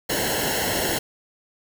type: noise with comb filter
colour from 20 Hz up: pink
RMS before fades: -24 dBFS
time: 0.09-0.99 s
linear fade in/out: 10 ms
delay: 0.83 ms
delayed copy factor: -0.85
effects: none